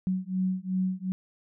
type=beating tone pair; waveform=sine; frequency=185 / 187.7 Hz; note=F#3 / F#3; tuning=0 / +25 cents; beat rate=2.7 Hz; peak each=-29 dBFS; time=0.07-1.12 s; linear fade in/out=0 ms; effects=none